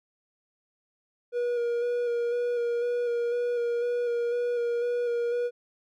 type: tone with vibrato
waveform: triangle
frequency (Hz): 478.7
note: A#4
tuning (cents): +46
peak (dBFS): -23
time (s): 1.32-5.51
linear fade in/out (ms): 50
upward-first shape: square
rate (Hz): 2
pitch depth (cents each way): 17
effects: none